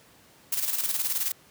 blue noise with tremolo, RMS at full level -26 dBFS, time 0.52-1.32 s, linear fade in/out 5 ms, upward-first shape square, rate 19 Hz, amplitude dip 55%, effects pink hiss -56 dBFS RMS until 1.5 s + high-pass 100 Hz 12 dB/octave

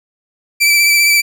sawtooth tone with vibrato, 2326 Hz, D7, 17 cents flat, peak -5 dBFS, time 0.6-1.22 s, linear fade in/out 20 ms, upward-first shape sine, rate 15 Hz, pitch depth 23 cents each way, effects none

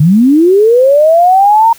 sine linear sweep, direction up, 139.5 to 932.3 Hz, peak -3 dBFS, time 0-1.73 s, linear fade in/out 5 ms, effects white hiss -38 dBFS RMS until 1.78 s

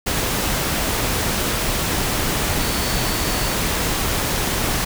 sine tone in noise, 4481 Hz, C#8, 18 cents sharp, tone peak -32 dBFS, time 2.6-3.55 s, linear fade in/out 10 ms, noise pink, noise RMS -21 dBFS, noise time 0.06-4.85 s, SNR -14 dB, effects none

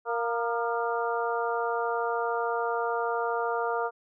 harmonic tone with a mistuned harmonic, 233.1 Hz, A#3, in tune, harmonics 2 / 3 / 4 / 5 / 6, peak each -30 / -32 / -33 / -34 / -35 dBFS, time 0.05-3.91 s, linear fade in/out 50 ms, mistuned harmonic 5, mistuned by +53 cents, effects none

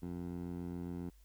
15% pulse tone with band-pass filter, 87.31 Hz, F2, in tune, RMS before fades -42 dBFS, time 0.02-1.1 s, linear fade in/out 10 ms, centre 220 Hz, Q 0.88, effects added 50 Hz sine -59 dBFS peak until 1.24 s + white hiss -72 dBFS RMS until 1.24 s

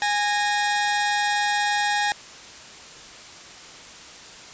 sawtooth tone pair together, 825 / 1852.1 Hz, G#5 / A#6, -12 / -12 cents, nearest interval octave + major second, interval 1400 cents, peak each -18 / -22 dBFS, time 0.02-2.12 s, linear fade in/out 0 ms, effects white hiss -42 dBFS RMS until 4.53 s + resampled to 16000 Hz

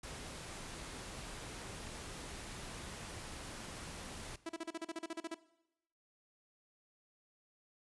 pink noise, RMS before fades -47 dBFS, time 0.03-4.36 s, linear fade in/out 5 ms
sawtooth tone bursts, 329.6 Hz, E4, in tune, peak -35 dBFS, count 13, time 4.46-5.345 s, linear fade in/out 5 ms, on 33 ms, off 38 ms
effects noise-tail reverb RT60 0.9 s tail -18 dB re dry + resampled to 24000 Hz

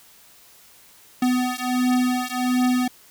square beating tone pair, 250 / 251.4 Hz, B3 / B3, +21 / +31 cents, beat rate 1.4 Hz, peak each -23 dBFS, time 1.22-2.88 s, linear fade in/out 5 ms, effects white hiss -51 dBFS RMS until 3.1 s

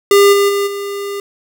square tone with level steps, 401.8 Hz, G4, 43 cents sharp, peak -6 / -10 / -14 / -21 dBFS, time 0.11-1.2 s, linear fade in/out 2 ms, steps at 0.32 / 0.48 / 0.66 s, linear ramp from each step 20 ms, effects none

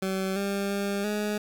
20% pulse tone with pitch steps, 190.6 / 198.9 / 200.2 / 209.3 Hz, G3 / G3 / G3 / G#3, -48 / +25 / +37 / +14 cents, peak -22 dBFS, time 0.02-1.38 s, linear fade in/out 5 ms, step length 340 ms, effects 9-bit

